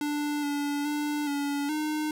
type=tone with pitch steps; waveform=square; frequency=294.2 / 288.3 / 295.5 / 285.2 / 305.4 Hz; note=D4 / D4 / D4 / C#4 / D#4; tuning=+3 / -32 / +11 / +49 / -32 cents; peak=-28 dBFS; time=0.01-2.11 s; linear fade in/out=2 ms; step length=420 ms; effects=none